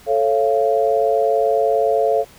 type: chord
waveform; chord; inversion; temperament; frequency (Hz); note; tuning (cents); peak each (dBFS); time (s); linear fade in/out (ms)
sine; A augmented; none; just; 440 / 550 / 687.5; A4 / C#5 / E#5; 0 / -14 / -27; -18 / -19 / -18; 0.06-2.25; 50
effects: pink hiss -46 dBFS RMS until 2.38 s